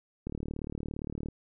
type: click train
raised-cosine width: 3 ms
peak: -23 dBFS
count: 39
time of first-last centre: 0.27-1.286 s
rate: 37.4 Hz
effects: none